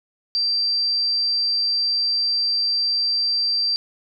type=tone; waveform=sine; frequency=4699 Hz; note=D8; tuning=in tune; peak=-18 dBFS; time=0.35-3.76 s; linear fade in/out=0 ms; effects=none